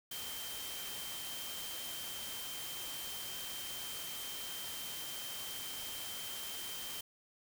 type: tone in noise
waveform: sine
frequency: 3136 Hz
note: G7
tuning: in tune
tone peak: -46 dBFS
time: 0.11-7.01 s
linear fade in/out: 5 ms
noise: white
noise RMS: -44 dBFS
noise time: 0.11-7.01 s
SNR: -5 dB
effects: none